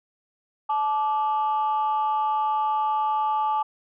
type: tone pair together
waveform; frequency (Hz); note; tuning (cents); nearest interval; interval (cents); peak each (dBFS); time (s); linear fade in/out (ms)
sine; 864.7 / 1174.7; A5 / D6; -30 / 0; perfect fourth; 530; -21 / -26; 0.69-3.63; 10
effects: tanh soft clip ceiling -16 dBFS